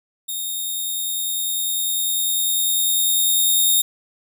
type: tone with level ramp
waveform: 5% pulse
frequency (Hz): 3690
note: A#7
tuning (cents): -18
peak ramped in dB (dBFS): -17 to -6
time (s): 0.28-3.82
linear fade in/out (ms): 10
effects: none

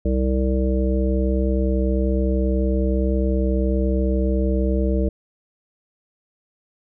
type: harmonic tone with a mistuned harmonic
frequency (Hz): 64.8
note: C2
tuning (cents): -16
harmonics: 1 / 3 / 5 / 7 / 9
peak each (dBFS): -19 / -24 / -26 / -27 / -29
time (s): 0.05-5.09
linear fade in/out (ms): 5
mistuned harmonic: 1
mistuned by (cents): -16
effects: none

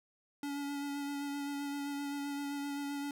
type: tone with vibrato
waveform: square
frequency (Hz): 284.1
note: C#4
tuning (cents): +43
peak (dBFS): -37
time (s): 0.43-3.11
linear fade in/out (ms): 2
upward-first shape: sine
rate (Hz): 7.7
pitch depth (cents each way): 16
effects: none

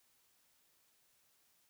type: silence
effects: white hiss -73 dBFS RMS until 1.69 s

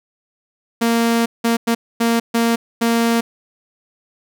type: tone bursts at uneven times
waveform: sawtooth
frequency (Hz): 231.7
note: A#3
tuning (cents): -10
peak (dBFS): -10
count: 6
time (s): 0.81-1.26 / 1.44-1.57 / 1.67-1.75 / 2-2.2 / 2.34-2.56 / 2.81-3.21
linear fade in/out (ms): 10
effects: none

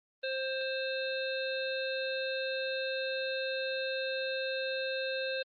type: harmonic tone with a mistuned harmonic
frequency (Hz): 528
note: C5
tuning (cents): +16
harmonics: 1 / 3 / 5 / 7 / 8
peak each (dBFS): -34 / -39 / -41 / -42 / -43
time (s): 0.23-5.43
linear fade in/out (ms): 10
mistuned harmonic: 8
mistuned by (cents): -39
effects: Opus 24 kbps

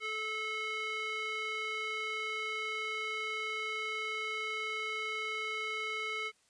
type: tone with band-pass filter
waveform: square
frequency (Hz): 434.6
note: A4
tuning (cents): -21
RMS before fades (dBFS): -37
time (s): 0-6.32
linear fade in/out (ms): 50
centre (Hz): 2200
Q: 2.3
effects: white hiss -70 dBFS RMS until 6.49 s + resampled to 22050 Hz

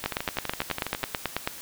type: two click trains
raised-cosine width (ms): 0.3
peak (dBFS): -9 / -13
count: 14 / 13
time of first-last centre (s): 0.06-1.475 / 0.04-1.032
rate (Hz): 9.19 / 12.1
effects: white hiss -42 dBFS RMS until 1.61 s

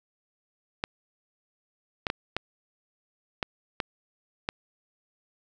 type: clicks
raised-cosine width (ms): 0.3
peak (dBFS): -11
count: 7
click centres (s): 0.839 / 2.068 / 2.101 / 2.366 / 3.428 / 3.802 / 4.489
effects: none

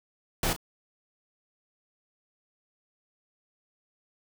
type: noise with echo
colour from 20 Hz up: pink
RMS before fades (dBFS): -27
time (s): 0.43-0.53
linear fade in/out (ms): 2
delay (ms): 34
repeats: 1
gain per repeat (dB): -11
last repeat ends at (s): 0.564
effects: none

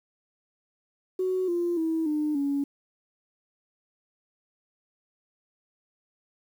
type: tone with pitch steps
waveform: sine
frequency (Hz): 371.6 / 346.7 / 323.5 / 301.8 / 281.6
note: F#4 / F4 / E4 / D4 / C#4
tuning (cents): +7 / -13 / -32 / +47 / +27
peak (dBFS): -23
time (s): 1.19-2.64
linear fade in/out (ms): 5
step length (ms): 290
effects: tanh soft clip ceiling -19 dBFS + 9-bit

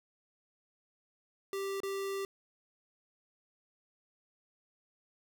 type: tone with dropouts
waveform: square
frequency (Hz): 392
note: G4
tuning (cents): 0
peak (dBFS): -35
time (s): 1.53-2.25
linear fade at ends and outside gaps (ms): 1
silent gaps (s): 1.803-1.833
effects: none

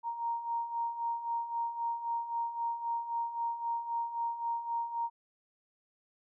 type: beating tone pair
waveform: sine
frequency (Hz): 930 / 933.8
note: A#5 / A#5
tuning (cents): -4 / +3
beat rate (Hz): 3.8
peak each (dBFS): -39 / -33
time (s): 0.03-5.1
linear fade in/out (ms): 50
effects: none

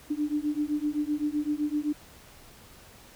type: beating tone pair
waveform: sine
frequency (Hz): 293.7 / 301.5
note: D4 / D4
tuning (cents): 0 / +46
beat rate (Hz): 7.8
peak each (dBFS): -29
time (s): 0.1-1.93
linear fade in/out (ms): 10
effects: pink hiss -52 dBFS RMS until 3.15 s

